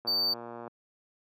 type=click train; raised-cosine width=1 ms; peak=-27 dBFS; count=75; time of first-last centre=0.05-0.677 s; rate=118 Hz
type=tone; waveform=triangle; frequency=4587 Hz; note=D8; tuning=42 cents flat; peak=-24 dBFS; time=0.07-0.34 s; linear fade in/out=10 ms
effects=high-pass 200 Hz 12 dB/octave